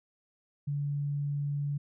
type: tone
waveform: sine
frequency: 143.7 Hz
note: D3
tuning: 37 cents flat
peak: -29 dBFS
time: 0.67-1.78 s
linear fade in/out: 10 ms
effects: none